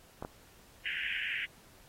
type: clicks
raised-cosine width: 1 ms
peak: -25 dBFS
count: 2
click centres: 0.225 / 0.249 s
type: band-pass noise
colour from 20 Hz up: pink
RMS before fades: -36 dBFS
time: 0.85-1.46 s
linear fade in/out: 10 ms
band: 1600 to 3000 Hz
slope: 96 dB/octave
effects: pink hiss -60 dBFS RMS until 1.88 s + AAC 48 kbps